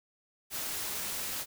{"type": "noise", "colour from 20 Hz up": "white", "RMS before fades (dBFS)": -36, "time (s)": [0.5, 1.46], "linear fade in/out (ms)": 50, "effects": []}